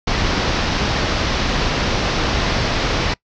pink low-pass noise, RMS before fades -19 dBFS, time 0.07-3.14 s, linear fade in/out 5 ms, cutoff 5700 Hz, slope 48 dB/octave, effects noise-tail reverb RT60 0.1 s tail -23 dB re dry

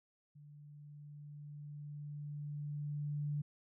sine tone with level ramp, 146.83 Hz, D3, in tune, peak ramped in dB -54 to -34 dBFS, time 0.35-3.42 s, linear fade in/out 10 ms, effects none

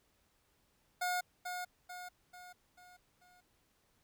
25% pulse tone with echo, 720 Hz, F#5, 47 cents flat, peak -29 dBFS, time 1.01-1.21 s, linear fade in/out 10 ms, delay 440 ms, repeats 5, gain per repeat -6 dB, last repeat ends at 3.41 s, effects pink hiss -74 dBFS RMS until 4.03 s

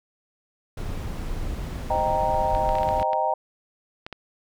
brown noise, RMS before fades -30 dBFS, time 0.77-3.03 s, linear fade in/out 5 ms
sine chord, C minor seventh, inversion none, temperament equal, 523.3 / 622.3 / 784 / 932.3 Hz, C5 / Eb5 / G5 / Bb5, 0 / 0 / 0 / 0 cents, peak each -31 / -26 / -25 / -25 dBFS, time 1.9-3.34 s, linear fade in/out 5 ms
clicks, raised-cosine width 0.3 ms, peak -19 dBFS, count 11, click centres 2.55 / 2.691 / 2.754 / 2.785 / 2.832 / 2.889 / 2.998 / 3.028 / 3.132 / 4.065 / 4.127 s
effects none

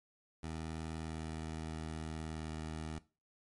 15% pulse tone with pitch steps, 80 / 79.54 / 79.08 / 78.63 Hz, D#2 / D#2 / D#2 / D#2, +49 / +39 / +29 / +19 cents, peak -34 dBFS, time 0.43-2.99 s, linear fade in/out 5 ms, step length 640 ms, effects noise-tail reverb RT60 0.3 s tail -17 dB re dry + MP3 48 kbps

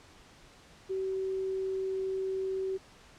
sine tone, 381.3 Hz, G4, 48 cents flat, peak -30 dBFS, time 0.89-2.78 s, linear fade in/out 20 ms, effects pink hiss -56 dBFS RMS until 3.18 s + low-pass 7000 Hz 12 dB/octave

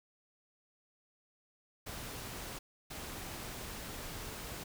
pink noise bursts at uneven times, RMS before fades -44 dBFS, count 2, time 1.86-2.59 / 2.9-4.64 s, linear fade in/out 10 ms, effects none

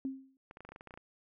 sine tone with exponential decay, 266.6 Hz, C4, 33 cents sharp, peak -31 dBFS, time 0.05-0.37 s, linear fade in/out 1 ms, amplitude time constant 68 ms
clicks, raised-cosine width 0.5 ms, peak -34 dBFS, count 12, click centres 0.511 / 0.571 / 0.606 / 0.65 / 0.69 / 0.72 / 0.761 / 0.809 / 0.873 / 0.908 / 0.94 / 0.975 s
effects none

